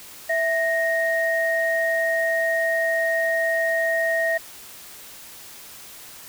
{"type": "tone pair together", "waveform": "sine", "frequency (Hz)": [659.3, 1864.7], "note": ["E5", "A#6"], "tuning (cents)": [0, 0], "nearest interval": "octave + tritone", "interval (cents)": 1800, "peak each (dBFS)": -22, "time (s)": [0.29, 4.38], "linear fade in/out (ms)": 10, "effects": ["white hiss -42 dBFS RMS until 6.28 s"]}